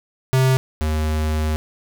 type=tone pair in turn; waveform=square; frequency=130.9 / 77.42 Hz; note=C3 / D#2; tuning=+1 / -8 cents; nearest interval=major sixth; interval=909 cents; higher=first; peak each=-14 / -19 dBFS; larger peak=first; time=0.33-0.57 / 0.81-1.56 s; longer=second; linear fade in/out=0 ms; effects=none